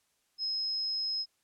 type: tone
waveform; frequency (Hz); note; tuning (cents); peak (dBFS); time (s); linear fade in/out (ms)
sine; 5130; E8; -48; -30; 0.38-1.26; 50
effects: white hiss -74 dBFS RMS until 1.43 s + low-pass 11000 Hz 12 dB/octave